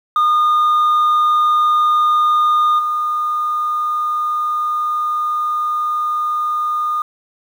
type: tone with level steps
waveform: sine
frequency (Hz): 1221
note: D#6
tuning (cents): -33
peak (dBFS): -8 / -15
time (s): 0.16-7.02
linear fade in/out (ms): 2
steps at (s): 2.78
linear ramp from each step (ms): 20
effects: tanh soft clip ceiling -10 dBFS + 7-bit